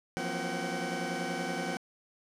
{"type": "tone cluster", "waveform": "20% pulse", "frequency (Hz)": [170.8, 181.3, 236, 266.7, 760], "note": ["F3", "F#3", "A#3", "C4", "F#5"], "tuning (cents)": [-38, -35, 22, 33, 46], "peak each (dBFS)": [-34, -35, -35, -35, -32], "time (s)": [0.17, 1.77], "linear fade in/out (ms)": 0, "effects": ["low-pass 9000 Hz 12 dB/octave"]}